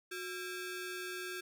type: ring-modulated tone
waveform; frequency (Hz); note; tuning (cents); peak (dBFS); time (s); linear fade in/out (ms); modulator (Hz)
sawtooth; 987.8; B5; 0; -33; 0.11-1.41; 10; 623
effects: none